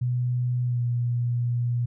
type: tone with pitch glide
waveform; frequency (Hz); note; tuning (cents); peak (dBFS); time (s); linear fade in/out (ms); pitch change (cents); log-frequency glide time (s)
sine; 123.6 to 120.57; B2 to B2; +2 to -41; -22; 0.01-1.86; 10; -43; 0.64-0.82
effects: none